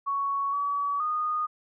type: tone with pitch steps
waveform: sine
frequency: 1114 / 1139 / 1231 Hz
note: C#6 / C#6 / D#6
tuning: +8 / +47 / -19 cents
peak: -25 dBFS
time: 0.06-1.47 s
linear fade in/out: 20 ms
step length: 470 ms
effects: none